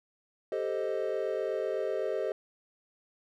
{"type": "chord", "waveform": "triangle", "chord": "A half-diminished seventh", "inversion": "third", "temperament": "equal", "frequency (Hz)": [392, 440, 523.3, 622.3], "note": ["G4", "A4", "C5", "Eb5"], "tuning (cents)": [0, 0, 0, 0], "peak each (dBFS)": -33, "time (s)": [0.52, 2.32], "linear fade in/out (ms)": 2, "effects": []}